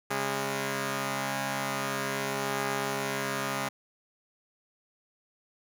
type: tone pair together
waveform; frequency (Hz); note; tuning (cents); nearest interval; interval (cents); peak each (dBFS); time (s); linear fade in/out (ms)
5% pulse; 136.4 / 204.4; C#3 / G#3; -28 / -27; perfect fifth; 701; -21; 0.1-3.69; 10
effects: none